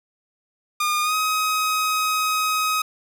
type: tone with pitch glide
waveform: sawtooth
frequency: 1214 to 1263.4 Hz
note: D#6 to D#6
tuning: -43 to +26 cents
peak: -16 dBFS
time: 0.8-2.82 s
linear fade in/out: 5 ms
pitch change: +69 cents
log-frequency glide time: 1.02-1.15 s
effects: none